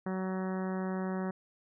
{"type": "harmonic tone", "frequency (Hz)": 187.5, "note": "F#3", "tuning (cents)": 23, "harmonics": [1, 2, 3, 4, 5, 6, 7, 8, 9, 10], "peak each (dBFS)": [-33, -39, -43, -45, -47, -49, -50, -51, -52, -53], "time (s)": [0.06, 1.31], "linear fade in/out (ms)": 5, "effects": []}